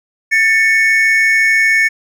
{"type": "tone pair together", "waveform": "triangle", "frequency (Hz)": [1783.6, 2217], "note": ["A6", "C#7"], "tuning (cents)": [23, 0], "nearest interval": "major third", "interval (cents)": 377, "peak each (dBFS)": -10, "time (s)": [0.31, 1.89], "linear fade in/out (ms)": 20, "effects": []}